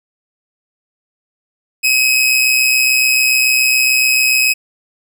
sawtooth tone with amplitude modulation, 2543 Hz, D#7, 37 cents sharp, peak -5 dBFS, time 1.83-4.54 s, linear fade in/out 20 ms, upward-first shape sine, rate 127 Hz, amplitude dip 45%, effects none

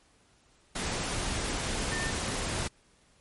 sine tone in noise, 1801 Hz, A6, 40 cents sharp, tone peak -34 dBFS, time 1.91-2.11 s, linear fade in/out 10 ms, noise pink, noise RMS -32 dBFS, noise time 0.75-2.68 s, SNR -5 dB, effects pink hiss -64 dBFS RMS until 3.2 s + MP3 48 kbps

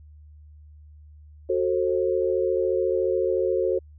sine chord, F# diminished, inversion none, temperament just, 370 / 444 / 532.8 Hz, F#4 / A4 / C5, 0 / +16 / +31 cents, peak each -24 / -26 / -25 dBFS, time 1.49-3.79 s, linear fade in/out 10 ms, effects added 75 Hz sine -45 dBFS peak until 3.98 s

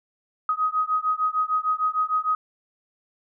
sine beating tone pair, 1254 / 1260.6 Hz, D#6 / D#6, +13 / +22 cents, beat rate 6.6 Hz, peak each -24 dBFS, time 0.49-2.35 s, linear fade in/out 2 ms, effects none

